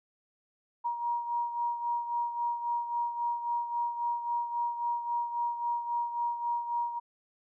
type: beating tone pair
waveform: sine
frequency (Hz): 948 / 951.7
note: A#5 / A#5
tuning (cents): +29 / +36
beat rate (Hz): 3.7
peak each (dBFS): -30 / -37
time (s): 0.84-7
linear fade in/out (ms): 20
effects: none